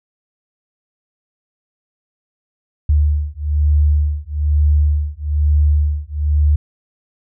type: beating tone pair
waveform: sine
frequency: 73.8 / 74.9 Hz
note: D2 / D2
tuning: +9 / +35 cents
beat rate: 1.1 Hz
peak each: -15 dBFS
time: 2.89-6.56 s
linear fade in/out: 5 ms
effects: none